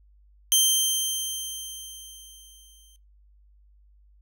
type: tone with exponential decay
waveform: 15% pulse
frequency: 3136 Hz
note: G7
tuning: in tune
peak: -9 dBFS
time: 0.52-2.96 s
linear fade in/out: 0 ms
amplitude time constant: 530 ms
effects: noise-tail reverb RT60 0.2 s tail -19 dB re dry + added 50 Hz sine -54 dBFS peak until 4.21 s